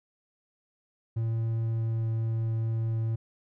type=tone with pitch glide; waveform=triangle; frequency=113.5 to 112.78 Hz; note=A#2 to A2; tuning=-46 to +43 cents; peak=-24 dBFS; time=1.16-3.16 s; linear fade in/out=10 ms; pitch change=-11 cents; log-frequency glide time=1.63-2.06 s; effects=none